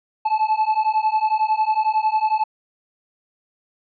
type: beating tone pair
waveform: triangle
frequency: 862 / 873 Hz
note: A5 / A5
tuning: -36 / -14 cents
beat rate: 11 Hz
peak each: -18 dBFS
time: 0.25-2.44 s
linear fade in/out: 10 ms
effects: resampled to 11025 Hz